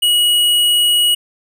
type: tone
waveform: square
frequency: 2909 Hz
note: F#7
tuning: 30 cents flat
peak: -11 dBFS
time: 0.02-1.15 s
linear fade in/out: 10 ms
effects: none